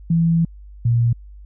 sine tone pair in turn, 166.3 / 117.84 Hz, E3 / A#2, +16 / +19 cents, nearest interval tritone, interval 597 cents, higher first, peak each -13 dBFS, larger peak neither, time 0.1-0.45 / 0.85-1.13 s, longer first, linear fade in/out 5 ms, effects added 50 Hz sine -37 dBFS peak until 1.45 s

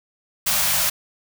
white band-stop noise, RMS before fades -20 dBFS, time 0.46-0.9 s, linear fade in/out 10 ms, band 220 to 540 Hz, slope 96 dB/octave, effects none

